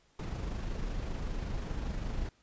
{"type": "noise with amplitude modulation", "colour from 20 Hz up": "brown", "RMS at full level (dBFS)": -34, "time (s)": [0.19, 2.29], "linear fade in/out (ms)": 2, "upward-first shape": "sine", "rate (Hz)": 25.2, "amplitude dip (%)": 35, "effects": ["pink hiss -68 dBFS RMS until 2.42 s", "resampled to 16000 Hz"]}